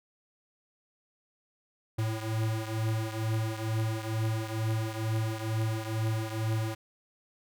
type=beating tone pair; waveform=square; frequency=110 / 112.2 Hz; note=A2 / A2; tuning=0 / +34 cents; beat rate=2.2 Hz; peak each=-31 / -35 dBFS; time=1.98-6.75 s; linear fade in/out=10 ms; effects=none